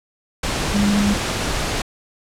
sine tone in noise, 204 Hz, G#3, 31 cents flat, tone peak -15 dBFS, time 0.74-1.14 s, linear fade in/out 5 ms, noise pink, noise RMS -22 dBFS, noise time 0.43-1.82 s, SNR +4 dB, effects low-pass 8000 Hz 12 dB/octave

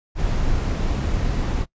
brown noise, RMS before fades -21 dBFS, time 0.15-1.66 s, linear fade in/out 50 ms, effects noise-tail reverb RT60 0.1 s tail -20 dB re dry + resampled to 16000 Hz

